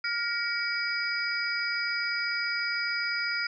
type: tone cluster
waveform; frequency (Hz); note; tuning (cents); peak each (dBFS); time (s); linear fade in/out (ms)
sine; 1409 / 1902 / 2284 / 4923; F6 / A#6 / D7 / D#8; +15 / +34 / -49 / -19; -31 / -36 / -33 / -33; 0.04-3.47; 5
effects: none